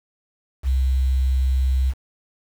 sine tone with quantisation, 65.41 Hz, C2, in tune, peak -16 dBFS, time 0.63-1.94 s, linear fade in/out 50 ms, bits 7, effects none

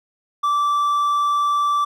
triangle tone with hard clipping, 1165 Hz, D6, 14 cents flat, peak -17 dBFS, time 0.43-1.85 s, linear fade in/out 10 ms, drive 6 dB, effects none

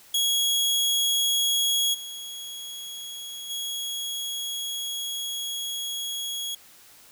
sawtooth tone with level steps, 3322 Hz, G#7, in tune, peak -18 / -32 / -26 dBFS, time 0.14-6.55 s, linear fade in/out 5 ms, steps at 1.93 / 3.49 s, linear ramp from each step 20 ms, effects white hiss -52 dBFS RMS until 7.11 s

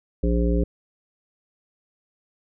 harmonic tone, 58.4 Hz, A#1, 4 cents sharp, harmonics 1 / 3 / 5 / 7 / 9, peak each -20 / -25 / -27 / -28 / -30 dBFS, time 0.23-0.64 s, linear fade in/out 5 ms, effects none

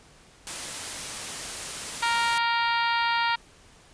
white noise, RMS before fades -34 dBFS, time 0.47-2.38 s, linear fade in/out 0 ms
harmonic tone, 466.2 Hz, A#4, in tune, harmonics 2 / 3 / 4 / 5 / 6 / 7 / 8 / 9 / 10, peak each -25 / -29 / -31 / -33 / -35 / -36 / -37 / -38 / -39 dBFS, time 2.02-3.36 s, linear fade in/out 10 ms
effects pink hiss -54 dBFS RMS until 3.93 s + resampled to 22050 Hz

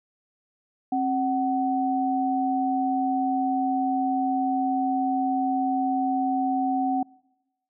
sine tone pair together, 266.7 / 750 Hz, C4 / F#5, +33 / +23 cents, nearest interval octave + tritone, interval 1790 cents, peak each -25 / -24 dBFS, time 0.92-7.03 s, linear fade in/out 5 ms, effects noise-tail reverb RT60 1.0 s tail -26 dB re dry

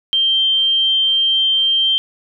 sine tone, 3149 Hz, G7, 7 cents sharp, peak -12 dBFS, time 0.13-1.98 s, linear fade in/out 0 ms, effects none

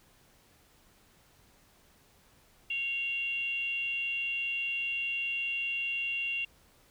sine tone with frequency modulation, 2765 Hz, F7, 18 cents flat, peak -30 dBFS, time 2.7-6.45 s, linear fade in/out 5 ms, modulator 581 Hz, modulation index 0.31, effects pink hiss -63 dBFS RMS until 6.9 s

